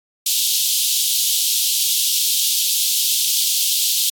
pink high-pass noise, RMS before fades -18 dBFS, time 0.26-4.1 s, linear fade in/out 5 ms, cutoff 3100 Hz, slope 48 dB/octave, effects AAC 64 kbps

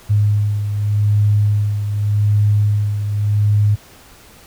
sine beating tone pair, 103.83 / 104.68 Hz, G#2 / G#2, 0 / +14 cents, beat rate 0.85 Hz, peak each -13 / -21 dBFS, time 0.09-3.76 s, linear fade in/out 20 ms, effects pink hiss -44 dBFS RMS until 4.46 s

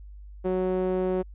sawtooth tone with band-pass filter, 185 Hz, F#3, in tune, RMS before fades -26 dBFS, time 0.44-1.23 s, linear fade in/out 20 ms, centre 420 Hz, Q 2.2, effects added 50 Hz sine -41 dBFS peak until 1.34 s + resampled to 8000 Hz

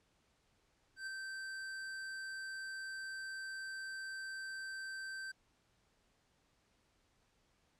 square tone with ADSR envelope, 1556 Hz, G6, 13 cents flat, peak -40 dBFS, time 0.96-5.32 s, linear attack 110 ms, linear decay 8 ms, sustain -3 dB, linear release 10 ms, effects pink hiss -75 dBFS RMS until 7.79 s + low-pass 8000 Hz 12 dB/octave

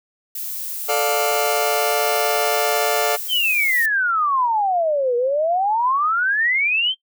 violet noise, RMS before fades -28 dBFS, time 0.35-3.86 s, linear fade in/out 5 ms
sawtooth chord, D minor, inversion second, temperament just, 440.5 / 587.3 / 704.8 Hz, A4 / D5 / F5, +2 / 0 / +16 cents, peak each -18 dBFS, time 0.88-3.17 s, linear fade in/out 20 ms
sine exponential two-way sweep, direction down then up, 3200 to 472.4 to 3200 Hz, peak -16 dBFS, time 3.28-6.95 s, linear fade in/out 50 ms, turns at 5.16 s
effects noise-tail reverb RT60 0.1 s tail -19 dB re dry

